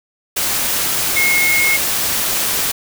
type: tone in noise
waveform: sine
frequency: 2162 Hz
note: C#7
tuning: 44 cents flat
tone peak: -13 dBFS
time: 1.16-1.77 s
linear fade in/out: 10 ms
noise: white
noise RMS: -18 dBFS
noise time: 0.36-2.72 s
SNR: +2 dB
effects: none